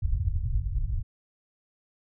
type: low-pass noise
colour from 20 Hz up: pink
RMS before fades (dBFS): -27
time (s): 0.02-1.03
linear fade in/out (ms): 10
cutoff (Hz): 120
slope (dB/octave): 48
effects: none

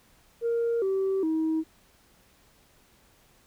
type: tone with pitch steps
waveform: sine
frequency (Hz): 466.2 / 385.3 / 318.4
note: A#4 / G4 / D#4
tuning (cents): 0 / -30 / +40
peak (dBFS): -22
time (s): 0.41-1.64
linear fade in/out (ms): 50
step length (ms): 410
effects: tanh soft clip ceiling -21 dBFS + pink hiss -61 dBFS RMS until 3.46 s

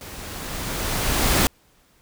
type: noise with level ramp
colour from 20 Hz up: pink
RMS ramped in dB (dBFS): -38 to -17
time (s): 0.01-1.47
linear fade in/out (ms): 0
effects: pink hiss -59 dBFS RMS until 2.01 s

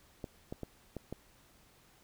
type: clicks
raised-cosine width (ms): 2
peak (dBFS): -26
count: 5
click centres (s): 0.242 / 0.525 / 0.633 / 0.967 / 1.126
effects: pink hiss -64 dBFS RMS until 2.03 s

